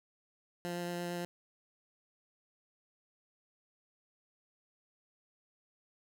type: tone with vibrato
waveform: 15% pulse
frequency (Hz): 174.61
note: F3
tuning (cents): 0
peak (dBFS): -30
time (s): 0.65-1.25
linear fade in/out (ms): 0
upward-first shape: sine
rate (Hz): 8.8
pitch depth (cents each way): 8
effects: none